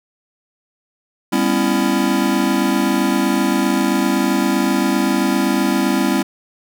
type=chord; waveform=square; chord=C# half-diminished seventh; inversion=second; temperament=just; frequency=199.57 / 249.5 / 277.2 / 332.6 Hz; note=G3 / B3 / C#4 / E4; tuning=+31 / +18 / 0 / +16 cents; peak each=-21 dBFS; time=1.32-6.23 s; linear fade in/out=10 ms; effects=none